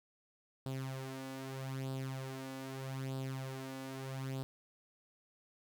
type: tone with flanger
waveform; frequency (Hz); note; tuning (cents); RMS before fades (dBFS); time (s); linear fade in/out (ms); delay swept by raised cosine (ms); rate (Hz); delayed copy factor
sawtooth; 133; C3; +29; -42; 0.66-4.43; 0; 0.23 to 3.53; 0.8; +0.65
effects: none